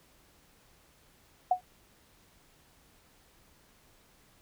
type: tone with exponential decay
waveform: sine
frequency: 731 Hz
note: F#5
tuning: 21 cents flat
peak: -18 dBFS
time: 1.51-1.61 s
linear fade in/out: 5 ms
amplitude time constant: 21 ms
effects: pink hiss -63 dBFS RMS until 4.41 s